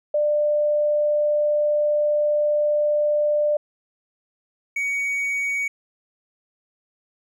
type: tone pair in turn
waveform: sine / triangle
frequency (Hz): 595 / 2246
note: D5 / C#7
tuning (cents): +22 / +22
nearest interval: octave + major seventh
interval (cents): 2300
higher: second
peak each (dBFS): -17 / -20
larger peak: first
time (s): 0.14-3.57 / 4.76-5.68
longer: first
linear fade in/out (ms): 5
effects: none